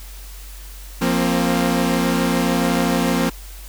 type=chord; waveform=sawtooth; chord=F suspended fourth; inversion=none; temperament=equal with one note detuned; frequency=174.61 / 233.1 / 265.4 Hz; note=F3 / Bb3 / C4; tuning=0 / 0 / +25 cents; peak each=-17 dBFS; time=1.01-3.3 s; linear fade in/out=10 ms; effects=added 47 Hz sine -34 dBFS peak until 3.68 s + white hiss -42 dBFS RMS until 3.68 s